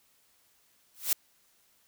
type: noise with exponential growth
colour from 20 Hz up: blue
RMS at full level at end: -22 dBFS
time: 0.94-1.13 s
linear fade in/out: 2 ms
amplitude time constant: 40 ms
effects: white hiss -67 dBFS RMS until 1.87 s

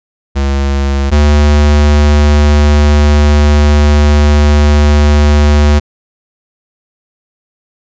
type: tone pair in turn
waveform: square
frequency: 69.3 / 73.74 Hz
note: C#2 / D2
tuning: 0 / +8 cents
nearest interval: minor second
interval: 108 cents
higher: second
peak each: -10 / -5 dBFS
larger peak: second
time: 0.35-1.11 / 1.11-5.8 s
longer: second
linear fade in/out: 20 ms
effects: resampled to 16000 Hz

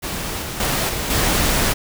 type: noise with level steps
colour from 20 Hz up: pink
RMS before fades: -26 / -28 / -20 / -24 / -18 dBFS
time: 0.02-1.74 s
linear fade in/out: 20 ms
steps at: 0.42 / 0.6 / 0.89 / 1.1 s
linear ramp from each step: 2 ms
effects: none

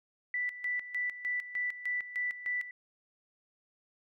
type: tone with tremolo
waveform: sine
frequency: 1975.5 Hz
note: B6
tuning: in tune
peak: -30 dBFS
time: 0.34-2.71 s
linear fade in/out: 2 ms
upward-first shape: square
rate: 3.3 Hz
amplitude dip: 75%
effects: none

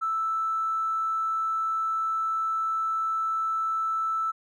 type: tone with tanh clipping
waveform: triangle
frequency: 1318.5 Hz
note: E6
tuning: in tune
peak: -24 dBFS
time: 0.01-4.32 s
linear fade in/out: 20 ms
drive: 2 dB
effects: none

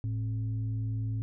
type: tone with frequency modulation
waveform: sine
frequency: 110 Hz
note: A2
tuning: in tune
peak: -29 dBFS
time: 0.04-1.22 s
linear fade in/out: 0 ms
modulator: 160 Hz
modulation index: 0.38
effects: none

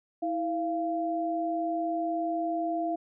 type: tone pair together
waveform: sine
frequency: 325.2 / 689 Hz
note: E4 / F5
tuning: -23 / -24 cents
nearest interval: octave + minor second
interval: 1299 cents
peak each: -31 / -29 dBFS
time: 0.22-2.96 s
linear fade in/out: 10 ms
effects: none

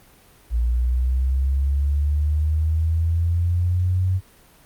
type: linear sweep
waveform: sine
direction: up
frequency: 57.7 to 93.9 Hz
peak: -17 dBFS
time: 0.5-4.21 s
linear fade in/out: 50 ms
effects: pink hiss -52 dBFS RMS until 4.65 s + Opus 32 kbps

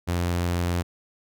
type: tone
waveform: sawtooth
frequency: 87.31 Hz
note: F2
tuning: in tune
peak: -19 dBFS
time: 0.07-0.83 s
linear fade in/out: 20 ms
effects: none

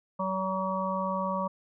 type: harmonic tone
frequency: 189.5 Hz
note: F#3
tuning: 42 cents sharp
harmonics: 1 / 3 / 5 / 6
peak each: -33 / -33 / -33 / -33 dBFS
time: 0.19-1.48 s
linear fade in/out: 10 ms
effects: none

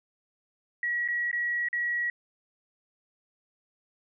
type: tone with dropouts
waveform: sine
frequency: 1918 Hz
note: A#6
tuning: 49 cents sharp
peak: -26 dBFS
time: 0.83-2.1 s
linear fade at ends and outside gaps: 2 ms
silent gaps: 1.078-1.085 / 1.314-1.329 / 1.686-1.729 s
effects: none

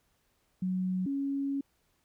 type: tone pair in turn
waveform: sine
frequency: 185 / 277.2 Hz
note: F#3 / C#4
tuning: 0 / 0 cents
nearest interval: perfect fifth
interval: 700 cents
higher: second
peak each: -28 / -29 dBFS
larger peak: first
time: 0.62-1.06 / 1.06-1.61 s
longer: second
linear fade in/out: 5 ms
effects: pink hiss -73 dBFS RMS until 2.04 s

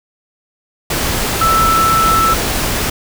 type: tone in noise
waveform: sine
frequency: 1321 Hz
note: E6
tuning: 3 cents sharp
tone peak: -10 dBFS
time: 1.41-2.34 s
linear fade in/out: 5 ms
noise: pink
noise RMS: -17 dBFS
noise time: 0.9-2.9 s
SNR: +4 dB
effects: none

